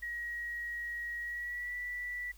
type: tone with pitch glide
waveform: sine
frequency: 1900 to 1961.3 Hz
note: A#6 to B6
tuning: +33 to -13 cents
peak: -36 dBFS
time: 0.02-2.32 s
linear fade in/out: 10 ms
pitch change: +54 cents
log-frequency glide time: 1.21-1.75 s
effects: added 50 Hz sine -54 dBFS peak until 2.37 s + white hiss -63 dBFS RMS until 2.37 s